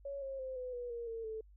sine tone with pitch steps, 558 / 539.3 / 521.2 / 503.8 / 486.9 / 470.6 / 454.8 / 439.6 Hz, C#5 / C#5 / C5 / B4 / B4 / A#4 / A#4 / A4, +11 / -48 / -7 / +34 / -25 / +16 / -43 / -2 cents, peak -39 dBFS, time 0.05-1.41 s, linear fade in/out 5 ms, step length 170 ms, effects added 50 Hz sine -57 dBFS peak until 1.56 s

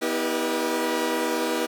sawtooth tone cluster, 246.8 / 322.1 / 394.3 / 483.4 / 598 Hz, B3 / E4 / G4 / B4 / D5, -1 / -40 / +10 / -37 / +31 cents, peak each -28 / -24 / -27 / -24 / -32 dBFS, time 0.01-1.67 s, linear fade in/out 20 ms, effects none

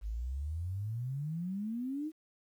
sine exponential sweep, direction up, 50.1 to 321.9 Hz, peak -34 dBFS, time 0.01-2.12 s, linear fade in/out 50 ms, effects 11-bit

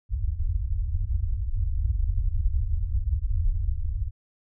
pink low-pass noise, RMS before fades -25 dBFS, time 0.09-4.11 s, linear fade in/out 50 ms, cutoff 100 Hz, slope 96 dB/octave, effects none

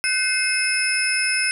sine tone cluster, 1513 / 2116 / 2573 / 5240 / 9910 Hz, F#6 / C7 / E7 / E8 / D#9, +38 / +19 / -43 / -11 / -8 cents, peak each -25 dBFS, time 0.04-1.51 s, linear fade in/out 0 ms, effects none

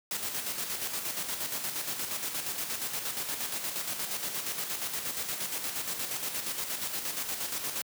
white noise with tremolo, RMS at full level -33 dBFS, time 0.11-7.82 s, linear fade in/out 2 ms, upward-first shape square, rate 8.5 Hz, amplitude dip 45%, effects high-pass 100 Hz 12 dB/octave

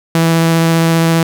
sawtooth tone with vibrato, 164.8 Hz, E3, in tune, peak -5 dBFS, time 0.15-1.23 s, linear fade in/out 2 ms, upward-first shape sine, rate 15 Hz, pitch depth 8 cents each way, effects none

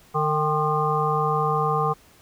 harmonic tone with a mistuned harmonic, 151.4 Hz, D#3, 47 cents flat, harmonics 1 / 3 / 5 / 7 / 8, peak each -26 / -26 / -26 / -26 / -26 dBFS, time 0.14-1.94 s, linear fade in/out 20 ms, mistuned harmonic 5, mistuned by +57 cents, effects pink hiss -54 dBFS RMS until 2.21 s

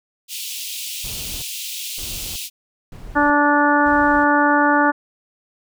pink high-pass noise, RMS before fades -29 dBFS, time 0.28-2.5 s, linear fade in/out 50 ms, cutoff 2600 Hz, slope 48 dB/octave
brown noise bursts, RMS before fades -35 dBFS, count 4, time 1.04-4.24 s, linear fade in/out 2 ms, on 380 ms, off 560 ms
harmonic tone, 291.4 Hz, D4, 13 cents flat, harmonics 1 / 2 / 3 / 4 / 5 / 6, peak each -18 / -22 / -18 / -21 / -19 / -24 dBFS, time 3.15-4.92 s, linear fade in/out 20 ms
effects none

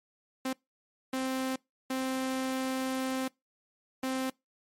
sawtooth tone bursts at uneven times, 261.6 Hz, C4, in tune, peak -26 dBFS, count 4, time 0.45-0.53 / 1.13-1.56 / 1.9-3.28 / 4.03-4.3 s, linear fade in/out 5 ms, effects noise-tail reverb RT60 0.2 s tail -24 dB re dry + MP3 64 kbps

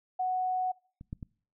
sine tone, 740 Hz, F#5, in tune, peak -27 dBFS, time 0.19-0.72 s, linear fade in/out 10 ms
clicks, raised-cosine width 5 ms, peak -33 / -24 / -28 dBFS, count 3, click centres 1.011 / 1.129 / 1.228 s
effects noise-tail reverb RT60 0.5 s tail -25 dB re dry

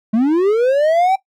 triangle linear sweep, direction up, 209 to 784 Hz, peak -9 dBFS, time 0.13-1.16 s, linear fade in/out 10 ms, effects noise-tail reverb RT60 0.1 s tail -17 dB re dry

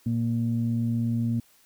sine tone pair together, 116.47 / 233.1 Hz, A#2 / A#3, -1 / 0 cents, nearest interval octave, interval 1201 cents, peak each -25 dBFS, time 0.06-1.4 s, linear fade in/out 5 ms, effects tanh soft clip ceiling -16 dBFS + white hiss -60 dBFS RMS until 1.65 s

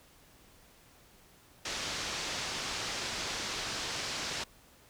white low-pass noise, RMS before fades -37 dBFS, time 1.65-4.44 s, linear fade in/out 5 ms, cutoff 6100 Hz, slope 24 dB/octave, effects pink hiss -60 dBFS RMS until 4.89 s

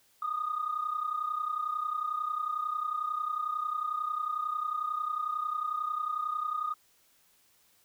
sine tone pair together, 1210 / 1241.1 Hz, D#6 / D#6, -49 / -5 cents, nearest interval unison, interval 44 cents, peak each -34 / -31 dBFS, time 0.22-6.74 s, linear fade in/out 5 ms, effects tanh soft clip ceiling -23 dBFS + white hiss -66 dBFS RMS until 7.84 s

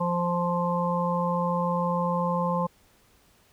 harmonic tone, 174.61 Hz, F3, in tune, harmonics 1 / 3 / 5 / 6, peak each -27 / -29 / -31 / -29 dBFS, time 0-2.67 s, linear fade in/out 10 ms, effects pink hiss -61 dBFS RMS until 3.52 s

